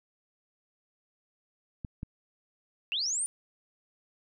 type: clicks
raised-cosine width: 5 ms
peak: -24 dBFS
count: 2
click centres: 1.848 / 2.031 s
type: linear sweep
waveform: sine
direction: up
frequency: 2597 to 9397 Hz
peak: -28 dBFS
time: 2.92-3.26 s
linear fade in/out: 0 ms
effects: none